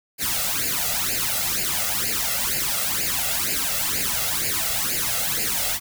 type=noise with flanger; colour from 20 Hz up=white; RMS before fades=-24 dBFS; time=0.18-5.8 s; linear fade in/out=50 ms; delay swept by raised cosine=0.42 to 1.52 ms; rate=2.1 Hz; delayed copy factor=+0.85; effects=none